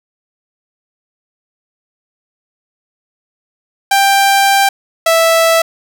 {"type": "tone pair in turn", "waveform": "sawtooth", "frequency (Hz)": [789, 657.7], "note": ["G5", "E5"], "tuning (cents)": [11, -4], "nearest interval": "minor third", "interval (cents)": 315, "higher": "first", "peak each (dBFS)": -4, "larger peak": "neither", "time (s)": [[3.91, 4.69], [5.06, 5.62]], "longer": "first", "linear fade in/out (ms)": 5, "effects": []}